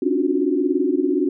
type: tone cluster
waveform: sine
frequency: 270.2 / 291.8 / 312.2 / 357.1 / 374.5 Hz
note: C#4 / D4 / D#4 / F4 / F#4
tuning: -44 / -11 / +6 / +39 / +21 cents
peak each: -23 / -22 / -27 / -22 / -24 dBFS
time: 0.02-1.29 s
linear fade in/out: 5 ms
effects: none